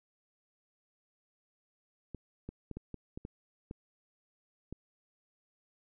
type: clicks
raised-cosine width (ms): 3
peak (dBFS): -28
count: 9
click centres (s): 2.147 / 2.49 / 2.713 / 2.77 / 2.943 / 3.175 / 3.251 / 3.711 / 4.726
effects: none